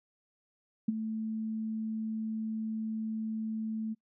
sine tone with ADSR envelope, 220 Hz, A3, in tune, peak -22 dBFS, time 0.88-3.95 s, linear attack 7 ms, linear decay 20 ms, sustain -10 dB, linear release 27 ms, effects noise-tail reverb RT60 0.1 s tail -26 dB re dry

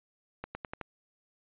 accelerating click train, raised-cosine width 0.5 ms, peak -22 dBFS, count 5, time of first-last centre 0.44-0.813 s, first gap 110 ms, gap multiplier 0.89, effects resampled to 8000 Hz

